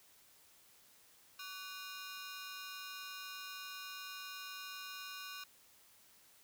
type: ring-modulated tone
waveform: 15% pulse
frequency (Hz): 1318.5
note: E6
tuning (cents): 0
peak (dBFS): -36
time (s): 1.39-5.44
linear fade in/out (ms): 5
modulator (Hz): 176
effects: white hiss -65 dBFS RMS until 6.43 s